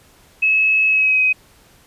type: tone with pitch glide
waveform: sine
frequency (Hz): 2582 to 2523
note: E7 to D#7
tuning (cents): -37 to +23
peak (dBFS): -12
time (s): 0.42-1.33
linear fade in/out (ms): 10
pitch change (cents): -40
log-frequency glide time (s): 0.87-1.22
effects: pink hiss -51 dBFS RMS until 1.86 s + resampled to 32000 Hz